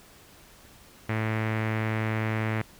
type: tone with low-pass filter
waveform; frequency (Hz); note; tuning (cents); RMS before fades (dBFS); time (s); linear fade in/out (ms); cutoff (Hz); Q
sawtooth; 110; A2; 0; -28; 1.09-2.62; 5; 2100; 3
effects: pink hiss -53 dBFS RMS until 2.79 s